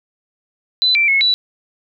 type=tone with pitch steps; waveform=sine; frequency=4009 / 2344 / 2184 / 3947 Hz; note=B7 / D7 / C#7 / B7; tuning=+25 / -4 / -26 / -2 cents; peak=-11 dBFS; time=0.82-1.34 s; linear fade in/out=0 ms; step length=130 ms; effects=none